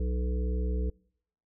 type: harmonic tone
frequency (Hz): 61.74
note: B1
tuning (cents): 0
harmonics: 1 / 3 / 5 / 7 / 8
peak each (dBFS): -27 / -38 / -43 / -40 / -45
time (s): 0-0.9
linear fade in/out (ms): 5
effects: noise-tail reverb RT60 0.7 s tail -26 dB re dry